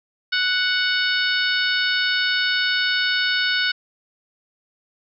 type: harmonic tone with a mistuned harmonic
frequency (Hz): 740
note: F#5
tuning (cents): 0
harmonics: 2 / 3 / 4 / 5 / 6 / 7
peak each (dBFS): -21 / -28 / -26 / -26 / -27 / -32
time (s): 0.32-3.72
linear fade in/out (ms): 10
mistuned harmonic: 7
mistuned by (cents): +16
effects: none